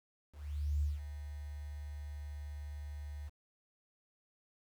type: tone with ADSR envelope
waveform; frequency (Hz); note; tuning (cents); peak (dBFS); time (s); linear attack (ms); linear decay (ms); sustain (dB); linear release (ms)
sine; 73.42; D2; 0; -29; 0.32-3.3; 500; 170; -12; 26
effects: 10-bit